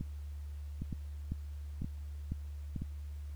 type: two click trains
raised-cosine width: 5 ms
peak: -24 / -24 dBFS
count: 5 / 4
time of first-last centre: 0.82-2.82 / 0.01-2.762 s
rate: 2 / 1.09 Hz
effects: added 73 Hz sine -40 dBFS peak until 3.35 s + pink hiss -65 dBFS RMS until 3.35 s